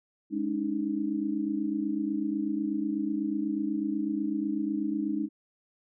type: chord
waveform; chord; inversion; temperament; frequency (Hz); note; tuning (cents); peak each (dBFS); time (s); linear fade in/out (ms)
sine; Ab suspended fourth; none; equal with one note detuned; 207.7 / 283 / 311.1; Ab3 / Db4 / Eb4; 0 / +36 / 0; -33 / -32 / -30; 0.3-5.29; 50
effects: none